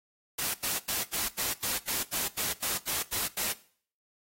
white noise bursts, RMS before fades -31 dBFS, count 13, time 0.38-3.528 s, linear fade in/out 10 ms, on 160 ms, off 89 ms, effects noise-tail reverb RT60 0.5 s tail -18 dB re dry + AAC 48 kbps

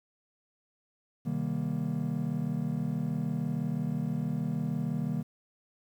triangle chord, C minor seventh, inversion none, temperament just, 130.81 / 156.98 / 196.22 / 235.5 Hz, C3 / Eb3 / G3 / Bb3, 0 / +16 / +2 / +18 cents, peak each -34 / -30 / -33 / -32 dBFS, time 1.25-5.23 s, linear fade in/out 20 ms, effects tanh soft clip ceiling -20 dBFS + 10-bit

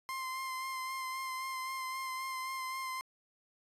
30% pulse tone with vibrato, 1046.5 Hz, C6, in tune, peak -34 dBFS, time 0.09-3.01 s, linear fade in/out 0 ms, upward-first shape sine, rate 3.8 Hz, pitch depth 20 cents each way, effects resampled to 32000 Hz

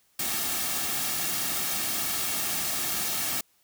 white noise with comb filter, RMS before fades -29 dBFS, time 0.19-3.41 s, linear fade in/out 5 ms, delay 2 ms, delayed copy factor -0.55, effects white hiss -66 dBFS RMS until 3.63 s

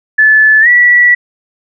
sine tone with pitch glide, 1735 to 1947.5 Hz, A6 to B6, -25 to -25 cents, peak -3 dBFS, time 0.18-1.15 s, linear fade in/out 10 ms, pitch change +200 cents, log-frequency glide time 0.61-0.68 s, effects none

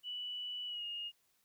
sine tone with pitch glide, 2960 to 2849 Hz, F#7 to F7, 0 to +34 cents, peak -39 dBFS, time 0.03-1.12 s, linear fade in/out 50 ms, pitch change -66 cents, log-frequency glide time 0.66-0.85 s, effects white hiss -75 dBFS RMS until 1.44 s

